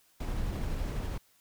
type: noise with tremolo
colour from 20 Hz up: brown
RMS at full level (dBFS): -32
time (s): 0.2-1.18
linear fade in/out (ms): 5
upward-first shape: triangle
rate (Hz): 12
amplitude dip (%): 25
effects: white hiss -66 dBFS RMS until 1.4 s